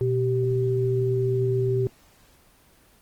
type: tone pair together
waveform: sine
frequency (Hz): 122 / 387.3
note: B2 / G4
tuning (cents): -21 / -21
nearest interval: octave + minor sixth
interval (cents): 2000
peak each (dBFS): -23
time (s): 0.01-1.87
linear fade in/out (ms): 0
effects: pink hiss -57 dBFS RMS until 3.01 s + Opus 24 kbps